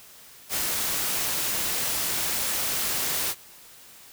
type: noise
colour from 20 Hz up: white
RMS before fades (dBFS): -27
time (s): 0.49-3.35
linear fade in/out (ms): 50
effects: white hiss -49 dBFS RMS until 4.12 s